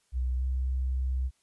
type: tone with pitch glide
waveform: sine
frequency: 62.9 to 64.52 Hz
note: B1 to C2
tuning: +32 to -24 cents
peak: -26 dBFS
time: 0.12-1.31 s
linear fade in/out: 50 ms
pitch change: +44 cents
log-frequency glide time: 0.37-0.43 s
effects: white hiss -71 dBFS RMS until 1.42 s + resampled to 24000 Hz